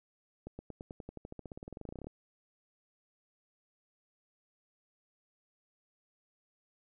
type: accelerating click train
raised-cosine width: 2 ms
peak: -30 dBFS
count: 27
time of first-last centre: 0.47-2.07 s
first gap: 120 ms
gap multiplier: 0.94
effects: none